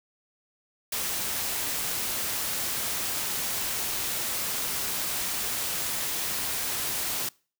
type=noise; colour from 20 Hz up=white; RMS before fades=-30 dBFS; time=0.92-7.29 s; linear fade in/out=5 ms; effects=noise-tail reverb RT60 0.4 s tail -25 dB re dry